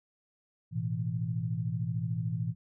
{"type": "chord", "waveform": "sine", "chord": "A suspended second", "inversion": "none", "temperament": "equal", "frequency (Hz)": [110, 123.47, 164.81], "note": ["A2", "B2", "E3"], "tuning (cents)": [0, 0, 0], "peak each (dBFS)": -34, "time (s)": [0.71, 2.55], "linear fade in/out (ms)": 50, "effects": []}